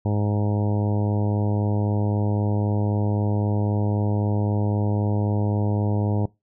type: harmonic tone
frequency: 103.83 Hz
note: G#2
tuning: in tune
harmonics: 1 / 2 / 3 / 4 / 5 / 6 / 7 / 8 / 9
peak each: -21 / -27 / -31 / -33 / -35 / -37 / -38 / -39 / -40 dBFS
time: 0.05-6.26 s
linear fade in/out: 5 ms
effects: noise-tail reverb RT60 0.2 s tail -21 dB re dry